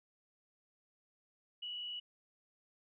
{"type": "tone with frequency modulation", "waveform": "sine", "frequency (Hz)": 2934, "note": "F#7", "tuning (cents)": -15, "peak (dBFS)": -40, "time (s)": [1.62, 2], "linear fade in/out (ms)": 10, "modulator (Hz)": 66.4, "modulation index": 0.73, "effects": []}